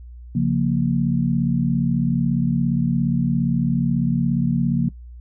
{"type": "chord", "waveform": "sine", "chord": "Bb minor", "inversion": "first", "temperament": "equal with one note detuned", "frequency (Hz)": [138.59, 176.13, 233.1], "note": ["Db3", "F3", "Bb3"], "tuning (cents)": [0, 15, 0], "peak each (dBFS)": -21, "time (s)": [0.35, 4.89], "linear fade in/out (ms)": 5, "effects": ["noise-tail reverb RT60 0.1 s tail -20 dB re dry", "added 60 Hz sine -36 dBFS peak until 5.2 s"]}